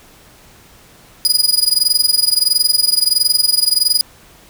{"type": "tone with amplitude modulation", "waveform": "sawtooth", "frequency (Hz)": 4921, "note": "D#8", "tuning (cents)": -20, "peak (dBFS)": -5, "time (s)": [1.25, 4.01], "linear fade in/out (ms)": 0, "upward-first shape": "sine", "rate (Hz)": 21.5, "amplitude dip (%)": 90, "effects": ["pink hiss -45 dBFS RMS until 4.49 s"]}